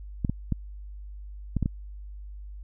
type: clicks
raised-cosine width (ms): 5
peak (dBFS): -13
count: 6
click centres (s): 0.248 / 0.296 / 0.523 / 1.567 / 1.627 / 1.659
effects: added 50 Hz sine -38 dBFS peak until 2.63 s